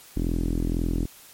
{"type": "tone with low-pass filter", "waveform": "sawtooth", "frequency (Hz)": 42, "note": "E1", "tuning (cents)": 33, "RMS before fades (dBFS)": -25, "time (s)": [0.16, 1.06], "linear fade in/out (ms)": 10, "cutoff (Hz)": 300, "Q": 3.3, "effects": ["white hiss -49 dBFS RMS until 1.33 s", "MP3 64 kbps"]}